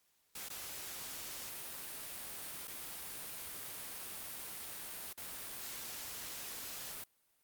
white noise with dropouts, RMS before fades -45 dBFS, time 0.35-7.04 s, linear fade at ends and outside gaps 5 ms, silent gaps 0.487-0.5 / 2.674-2.678 / 5.13-5.175 s, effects white hiss -75 dBFS RMS until 7.43 s + Opus 48 kbps

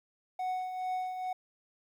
triangle tone with tremolo, 740 Hz, F#5, in tune, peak -28 dBFS, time 0.39-1.33 s, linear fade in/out 5 ms, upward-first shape triangle, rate 2.3 Hz, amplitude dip 55%, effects 11-bit

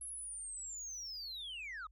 sine linear sweep, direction down, 11000 to 1187 Hz, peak -40 dBFS, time 0.01-1.87 s, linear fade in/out 5 ms, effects tanh soft clip ceiling -41 dBFS + added 50 Hz sine -61 dBFS peak until 1.91 s

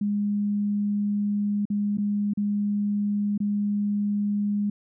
sine tone with dropouts, 205.3 Hz, G#3, 20 cents flat, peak -22 dBFS, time 0.01-4.7 s, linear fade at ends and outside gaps 5 ms, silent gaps 1.654-1.701 / 1.973-1.982 / 2.336-2.373 / 3.378-3.402 s, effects none

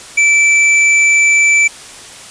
sine tone with hard clipping, 2323 Hz, D7, 20 cents flat, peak -8 dBFS, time 0.17-1.68 s, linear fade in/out 10 ms, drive 17 dB, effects white hiss -33 dBFS RMS until 2.3 s + resampled to 22050 Hz

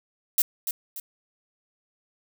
violet noise with echo, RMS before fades -20 dBFS, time 0.38-0.42 s, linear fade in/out 2 ms, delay 290 ms, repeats 2, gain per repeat -8 dB, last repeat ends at 1 s, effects none

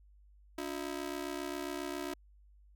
sawtooth ring-modulated tone, 323.2 Hz, E4, 34 cents flat, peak -30 dBFS, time 0.58-2.14 s, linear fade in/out 2 ms, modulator 33.7 Hz, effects added 50 Hz sine -58 dBFS peak until 2.75 s

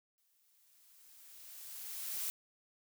blue noise with exponential growth, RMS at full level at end -37 dBFS, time 0.18-2.3 s, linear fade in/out 0 ms, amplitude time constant 460 ms, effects none

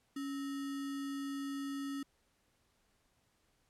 sine tone with sample-and-hold, 278 Hz, C#4, 5 cents sharp, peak -37 dBFS, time 0.16-2.03 s, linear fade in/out 5 ms, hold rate 1575 Hz, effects pink hiss -75 dBFS RMS until 3.69 s + low-pass 12000 Hz 12 dB/octave

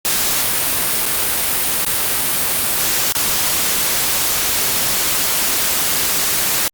white noise with dropouts, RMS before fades -17 dBFS, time 0.05-6.68 s, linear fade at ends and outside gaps 0 ms, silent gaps 1.056-1.062 / 1.848-1.864 / 3.123-3.151 s, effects Opus 48 kbps

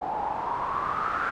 white noise with low-pass filter sweep, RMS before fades -29 dBFS, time 0.01-1.31 s, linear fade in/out 20 ms, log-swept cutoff 770 to 1400 Hz, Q 8.5, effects none

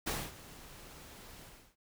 pink noise with ADSR envelope, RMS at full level -34 dBFS, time 0.06-1.76 s, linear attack 14 ms, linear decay 240 ms, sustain -18 dB, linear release 340 ms, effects none

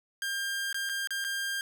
sawtooth tone with dropouts, 1600 Hz, G6, 35 cents sharp, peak -27 dBFS, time 0.22-1.61 s, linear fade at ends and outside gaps 1 ms, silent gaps 0.728-0.744 / 0.891-0.895 / 1.073-1.106 / 1.242-1.247 s, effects none

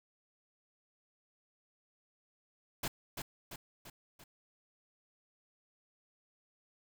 pink noise with echo, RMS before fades -36 dBFS, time 2.83-2.88 s, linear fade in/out 5 ms, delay 340 ms, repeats 4, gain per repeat -5 dB, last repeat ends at 4.24 s, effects none

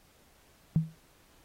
sine tone with exponential decay, 160 Hz, D#3, 49 cents sharp, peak -18 dBFS, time 0.76-0.95 s, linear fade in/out 0 ms, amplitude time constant 41 ms, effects pink hiss -63 dBFS RMS until 1.44 s + AAC 48 kbps

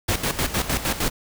pink noise with tremolo, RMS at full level -22 dBFS, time 0.08-1.1 s, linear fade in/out 10 ms, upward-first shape square, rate 6.5 Hz, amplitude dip 70%, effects none

